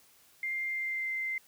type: tone with pitch glide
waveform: sine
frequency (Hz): 2103 to 2080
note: C7 to C7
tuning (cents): +8 to -11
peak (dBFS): -31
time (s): 0.43-1.38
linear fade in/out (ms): 2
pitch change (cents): -19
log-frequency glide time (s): 0.69-1.1
effects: white hiss -62 dBFS RMS until 1.47 s